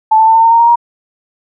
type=tone with pitch steps; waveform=sine; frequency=875 / 884.7 / 894.4 / 904.3 / 914.3 / 924.4 / 934.6 / 944.9 Hz; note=A5 / A5 / A5 / A5 / A#5 / A#5 / A#5 / A#5; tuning=-10 / +9 / +28 / +47 / -34 / -15 / +4 / +23 cents; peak=-4 dBFS; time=0.11-0.758 s; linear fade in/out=10 ms; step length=81 ms; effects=none